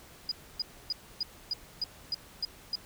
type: tone bursts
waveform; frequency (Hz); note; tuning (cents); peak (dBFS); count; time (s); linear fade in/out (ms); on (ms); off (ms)
sine; 4926; D#8; -18; -28; 9; 0.29-2.755; 2; 25; 280
effects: pink hiss -53 dBFS RMS until 2.85 s